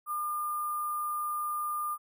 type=tone with sample-and-hold; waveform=sine; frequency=1205 Hz; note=D6; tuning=44 cents sharp; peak=-30 dBFS; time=0.06-1.98 s; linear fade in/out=50 ms; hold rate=11025 Hz; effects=none